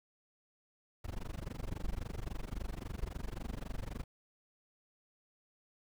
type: noise with amplitude modulation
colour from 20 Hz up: brown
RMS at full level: -36 dBFS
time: 1.04-4.04 s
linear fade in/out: 5 ms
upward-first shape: sine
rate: 23.7 Hz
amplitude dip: 100%
effects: none